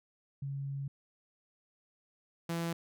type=tone pair in turn; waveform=sine / sawtooth; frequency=138.59 / 167.92 Hz; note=C#3 / E3; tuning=0 / +32 cents; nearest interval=minor third; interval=332 cents; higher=second; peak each=-35 / -29 dBFS; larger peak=second; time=0.42-0.88 / 2.49-2.73 s; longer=first; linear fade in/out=5 ms; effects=none